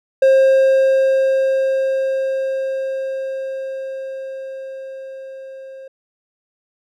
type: tone with level ramp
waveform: triangle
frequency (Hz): 533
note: C5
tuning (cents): +32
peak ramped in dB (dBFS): -6 to -31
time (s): 0.22-5.88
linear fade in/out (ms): 5
effects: none